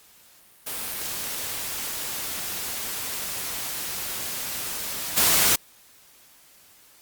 white noise with level steps, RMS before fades -31 / -19 dBFS, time 0.66-5.56 s, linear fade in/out 10 ms, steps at 5.16 s, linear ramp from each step 20 ms, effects white hiss -54 dBFS RMS until 7.01 s + Opus 48 kbps

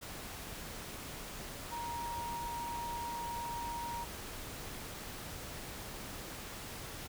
sine tone in noise, 942 Hz, A#5, 18 cents sharp, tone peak -38 dBFS, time 1.71-4.05 s, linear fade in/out 20 ms, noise pink, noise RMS -45 dBFS, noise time 0.01-7.08 s, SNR +4 dB, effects none

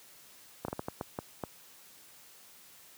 slowing click train, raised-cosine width 1 ms, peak -20 dBFS, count 8, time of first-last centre 0.65-1.437 s, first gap 33 ms, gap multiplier 1.4, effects white hiss -56 dBFS RMS until 2.97 s + high-pass 80 Hz 12 dB/octave

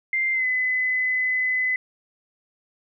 sine tone with pitch glide, 2093 to 2017 Hz, C7 to B6, 0 to +36 cents, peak -20 dBFS, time 0.13-1.76 s, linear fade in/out 2 ms, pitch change -64 cents, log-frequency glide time 0.33-0.46 s, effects none

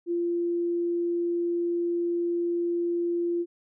sine tone, 344.7 Hz, F4, 23 cents flat, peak -24 dBFS, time 0.06-3.46 s, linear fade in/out 50 ms, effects none

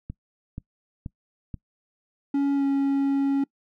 click train, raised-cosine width 5 ms, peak -21 dBFS, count 4, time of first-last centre 0.1-1.542 s, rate 2.08 Hz
triangle tone with pitch glide, 280.1 to 276.4 Hz, C#4 to C#4, +18 to -5 cents, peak -18 dBFS, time 2.34-3.44 s, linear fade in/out 5 ms, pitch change -23 cents, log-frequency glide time 2.55-2.64 s
effects noise-tail reverb RT60 0.1 s tail -23 dB re dry

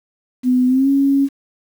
sine tone with pitch glide, 251.8 to 276.2 Hz, B3 to C#4, +34 to -6 cents, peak -11 dBFS, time 0.43-1.29 s, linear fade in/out 50 ms, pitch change +160 cents, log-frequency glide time 0.67-0.89 s, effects 7-bit

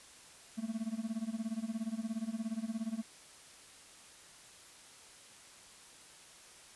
triangle tone with tremolo, 223.1 Hz, A3, 24 cents sharp, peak -30 dBFS, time 0.57-3.03 s, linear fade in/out 20 ms, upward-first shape sine, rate 17 Hz, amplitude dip 90%, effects white hiss -56 dBFS RMS until 6.75 s + resampled to 24000 Hz

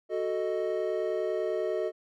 triangle chord, D# diminished, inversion first, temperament equal, 370 / 440 / 622.3 Hz, F#4 / A4 / D#5, 0 / 0 / 0 cents, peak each -30 dBFS, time 0.09-1.92 s, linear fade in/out 50 ms, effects none

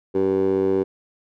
15% pulse tone with band-pass filter, 96 Hz, G2, 36 cents flat, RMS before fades -20 dBFS, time 0.14-0.84 s, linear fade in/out 20 ms, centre 420 Hz, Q 4.5, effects none

